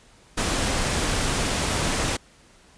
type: noise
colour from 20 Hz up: pink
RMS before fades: -24 dBFS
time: 0.37-2.17 s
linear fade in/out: 10 ms
effects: pink hiss -54 dBFS RMS until 2.77 s + resampled to 22050 Hz